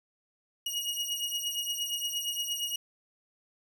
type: beating tone pair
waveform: sawtooth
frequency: 2879 / 2887.6 Hz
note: F#7 / F#7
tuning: -48 / -43 cents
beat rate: 8.6 Hz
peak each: -31 dBFS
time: 0.66-2.76 s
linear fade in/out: 5 ms
effects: none